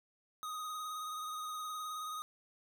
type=tone with vibrato; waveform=square; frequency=1248 Hz; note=D#6; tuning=5 cents sharp; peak=-40 dBFS; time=0.43-2.22 s; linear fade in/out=0 ms; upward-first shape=sine; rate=19 Hz; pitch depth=28 cents each way; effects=none